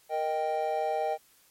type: chord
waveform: triangle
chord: Eb major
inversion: second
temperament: equal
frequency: 466.2 / 622.3 / 784 Hz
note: Bb4 / Eb5 / G5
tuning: 0 / 0 / 0 cents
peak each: -32 / -29 / -28 dBFS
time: 0.09-1.18 s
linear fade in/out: 50 ms
effects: white hiss -62 dBFS RMS until 1.5 s + MP3 64 kbps